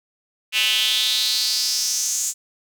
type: tone with high-pass filter sweep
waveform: square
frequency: 116.54 Hz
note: A#2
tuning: in tune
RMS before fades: -21 dBFS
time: 0.52-2.34 s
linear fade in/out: 50 ms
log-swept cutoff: 2700 to 7200 Hz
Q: 4.9
effects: none